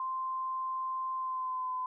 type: tone with pitch glide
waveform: sine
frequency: 1043 to 1018 Hz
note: C6 to C6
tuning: -6 to -48 cents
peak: -32 dBFS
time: 0-1.86 s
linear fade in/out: 2 ms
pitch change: -42 cents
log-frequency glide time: 1.15-1.73 s
effects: none